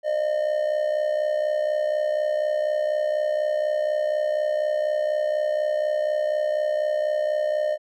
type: tone with amplitude modulation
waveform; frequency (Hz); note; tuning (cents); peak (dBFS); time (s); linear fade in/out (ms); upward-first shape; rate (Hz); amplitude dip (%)
triangle; 608; D#5; -40; -16; 0.03-7.78; 50; sine; 64.1; 65
effects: none